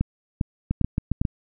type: two click trains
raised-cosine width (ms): 5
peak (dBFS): -9 / -10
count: 4 / 5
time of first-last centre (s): 0.01-1.215 / 0.71-1.252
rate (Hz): 2.49 / 7.38
effects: none